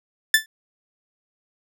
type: tone with exponential decay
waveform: sawtooth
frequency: 1758 Hz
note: A6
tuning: 2 cents flat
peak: -5 dBFS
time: 0.34-0.46 s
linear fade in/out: 2 ms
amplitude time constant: 24 ms
effects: none